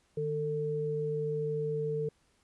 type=tone pair together; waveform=sine; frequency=152.3 / 446.5 Hz; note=D#3 / A4; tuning=-37 / +25 cents; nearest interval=octave + perfect fifth; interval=1862 cents; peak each=-35 / -31 dBFS; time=0.17-2.09 s; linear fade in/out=5 ms; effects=pink hiss -70 dBFS RMS until 2.43 s + resampled to 24000 Hz